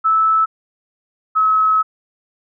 sine tone pair in turn, 1309 / 1286.5 Hz, E6 / E6, -13 / -43 cents, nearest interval unison, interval 30 cents, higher first, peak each -11 dBFS, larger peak neither, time 0.04-0.46 / 1.35-1.83 s, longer second, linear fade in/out 20 ms, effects none

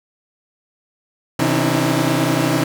sawtooth tone cluster, 129.3 / 160 / 271.1 / 301.6 / 329.1 Hz, C3 / D#3 / C#4 / D4 / E4, -20 / +49 / -38 / +46 / -3 cents, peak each -18 dBFS, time 1.39-2.64 s, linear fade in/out 5 ms, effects none

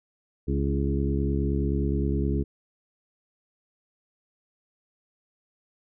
harmonic tone with a mistuned harmonic, 69.6 Hz, C#2, 8 cents sharp, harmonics 1 / 2 / 3 / 4 / 5 / 6, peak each -26 / -29 / -31 / -32 / -33 / -34 dBFS, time 0.47-2.44 s, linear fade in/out 20 ms, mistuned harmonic 5, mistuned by -28 cents, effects none

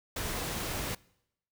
pink noise, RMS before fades -35 dBFS, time 0.16-0.95 s, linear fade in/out 5 ms, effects noise-tail reverb RT60 0.8 s tail -24 dB re dry

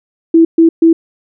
sine tone bursts, 329.1 Hz, E4, 3 cents flat, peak -3 dBFS, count 3, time 0.34-0.93 s, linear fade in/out 5 ms, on 110 ms, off 130 ms, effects none

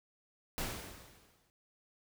pink noise with exponential decay, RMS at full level -36 dBFS, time 0.58-1.5 s, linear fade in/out 0 ms, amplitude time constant 200 ms, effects none

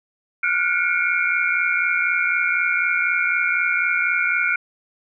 sine tone cluster, 1410 / 1474 / 2183 / 2357 Hz, F6 / F#6 / C#7 / D7, +16 / -7 / -27 / +6 cents, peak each -23 dBFS, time 0.43-4.56 s, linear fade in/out 5 ms, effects none

